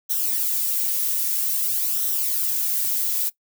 violet noise with flanger, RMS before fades -23 dBFS, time 0.09-3.3 s, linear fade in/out 20 ms, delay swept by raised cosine 0.42 to 2.62 ms, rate 0.51 Hz, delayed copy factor -0.6, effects noise-tail reverb RT60 0.1 s tail -19 dB re dry

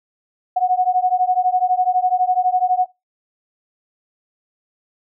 sine beating tone pair, 728 / 740 Hz, F#5 / F#5, -28 / 0 cents, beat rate 12 Hz, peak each -17 dBFS, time 0.56-2.86 s, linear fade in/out 10 ms, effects noise-tail reverb RT60 0.2 s tail -20 dB re dry

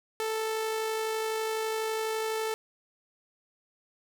sawtooth tone with amplitude modulation, 440.5 Hz, A4, 2 cents sharp, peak -24 dBFS, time 0.2-2.54 s, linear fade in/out 0 ms, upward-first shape sine, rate 52 Hz, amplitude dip 25%, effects none

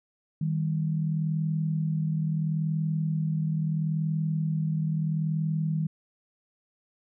sine tone pair together, 157.5 / 198.25 Hz, D#3 / G3, +21 / +20 cents, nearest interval major third, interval 399 cents, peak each -25 / -33 dBFS, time 0.41-5.87 s, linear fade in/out 5 ms, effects none

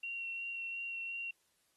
sine tone with vibrato, 2740 Hz, F7, 34 cents flat, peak -38 dBFS, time 0.03-1.31 s, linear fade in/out 5 ms, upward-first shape sine, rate 2.8 Hz, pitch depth 13 cents each way, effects white hiss -75 dBFS RMS until 1.76 s + AAC 32 kbps

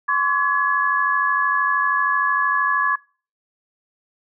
sine tone cluster, 1040 / 1133 / 1691 Hz, C6 / C#6 / G#6, -11 / +37 / +31 cents, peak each -24 / -20 / -20 dBFS, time 0.08-2.96 s, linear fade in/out 10 ms, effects noise-tail reverb RT60 0.4 s tail -24 dB re dry

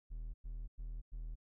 triangle tone bursts, 40.07 Hz, E1, 48 cents flat, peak -39 dBFS, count 4, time 0.1-1.357 s, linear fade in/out 20 ms, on 240 ms, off 99 ms, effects none

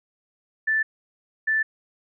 sine tone pair in turn, 1760 / 1760 Hz, A6 / A6, 0 / 0 cents, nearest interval unison, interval 0 cents, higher neither, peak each -19 dBFS, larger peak neither, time 0.67-0.83 / 1.47-1.63 s, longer neither, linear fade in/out 10 ms, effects none

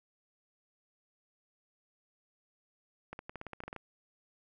clicks, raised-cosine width 0.5 ms, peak -27 dBFS, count 12, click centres 3.13 / 3.191 / 3.295 / 3.357 / 3.414 / 3.467 / 3.533 / 3.604 / 3.637 / 3.68 / 3.729 / 3.763 s, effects none

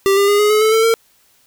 square tone with pitch steps, 392 / 400.5 / 409.1 / 418 / 427 / 436.2 / 445.6 / 455.3 Hz, G4 / G4 / G#4 / G#4 / G#4 / A4 / A4 / A#4, 0 / +37 / -26 / +11 / +48 / -15 / +22 / -41 cents, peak -11 dBFS, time 0.06-0.94 s, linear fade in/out 0 ms, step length 110 ms, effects white hiss -55 dBFS RMS until 1.46 s

